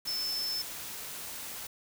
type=tone in noise; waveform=sine; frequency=5274 Hz; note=E8; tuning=in tune; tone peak=-31 dBFS; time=0.07-0.62 s; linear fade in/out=5 ms; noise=white; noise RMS=-41 dBFS; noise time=0.05-1.67 s; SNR=+7 dB; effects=none